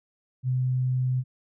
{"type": "tone", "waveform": "sine", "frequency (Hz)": 127.8, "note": "C3", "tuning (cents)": -40, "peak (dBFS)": -22, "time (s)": [0.43, 1.24], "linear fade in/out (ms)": 50, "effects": []}